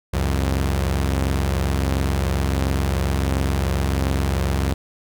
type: tone pair together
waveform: sawtooth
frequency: 67.15 / 90 Hz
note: C2 / F#2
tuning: +46 / -47 cents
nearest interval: perfect fourth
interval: 507 cents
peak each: -16 / -20 dBFS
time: 0.13-4.74 s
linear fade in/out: 10 ms
effects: none